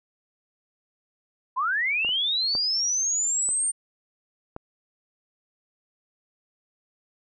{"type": "linear sweep", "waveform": "sine", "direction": "up", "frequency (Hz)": [965, 8870], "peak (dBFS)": -22, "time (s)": [1.56, 3.72], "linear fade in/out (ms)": 20}
{"type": "clicks", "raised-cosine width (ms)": 1, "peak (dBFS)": [-24, -30, -21, -28, -20], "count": 5, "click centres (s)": [2.048, 2.091, 2.552, 3.489, 4.564]}
{"effects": []}